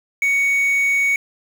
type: tone with quantisation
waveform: triangle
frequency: 2232 Hz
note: C#7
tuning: 11 cents sharp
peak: -13 dBFS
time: 0.22-1.16 s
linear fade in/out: 2 ms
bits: 6
effects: none